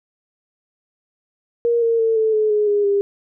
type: tone with pitch steps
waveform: sine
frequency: 470.4 / 459.9 / 449.7 / 439.7 / 429.9 / 420.3 / 410.9 / 401.8 Hz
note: A#4 / A#4 / A4 / A4 / A4 / G#4 / G#4 / G4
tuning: +16 / -23 / +38 / -1 / -40 / +21 / -18 / +43 cents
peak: -14 dBFS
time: 1.65-3.01 s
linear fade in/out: 0 ms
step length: 170 ms
effects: none